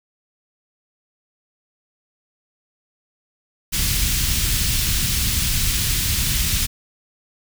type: band-stop noise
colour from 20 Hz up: pink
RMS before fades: -20 dBFS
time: 3.72-6.67 s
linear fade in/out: 20 ms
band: 130 to 2900 Hz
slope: 12 dB/octave
effects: none